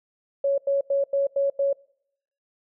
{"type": "tone bursts", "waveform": "sine", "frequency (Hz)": 556, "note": "C#5", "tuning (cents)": 5, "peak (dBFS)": -19, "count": 6, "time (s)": [0.44, 1.73], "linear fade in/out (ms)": 5, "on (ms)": 140, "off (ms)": 90, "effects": ["noise-tail reverb RT60 0.7 s tail -24 dB re dry"]}